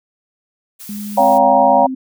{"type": "noise", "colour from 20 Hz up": "blue", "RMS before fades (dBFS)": -34, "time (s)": [0.79, 1.39], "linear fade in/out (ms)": 20}
{"type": "tone", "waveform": "sine", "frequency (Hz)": 206.7, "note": "G#3", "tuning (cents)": -8, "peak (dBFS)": -24, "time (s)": [0.89, 1.85], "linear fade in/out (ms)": 2}
{"type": "chord", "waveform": "sine", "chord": "G half-diminished seventh", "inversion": "second", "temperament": "just", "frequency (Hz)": [564.5, 705.6, 784, 940.8], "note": ["Db5", "F5", "G5", "Bb5"], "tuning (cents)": [31, 18, 0, 16], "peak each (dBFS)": -14, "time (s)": [1.17, 1.87], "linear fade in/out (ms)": 10}
{"type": "tone with vibrato", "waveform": "sine", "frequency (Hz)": 261.6, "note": "C4", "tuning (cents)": 0, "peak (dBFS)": -20, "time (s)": [1.19, 1.95], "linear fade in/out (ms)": 10, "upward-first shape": "triangle", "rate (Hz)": 6.5, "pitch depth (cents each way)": 8}
{"effects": []}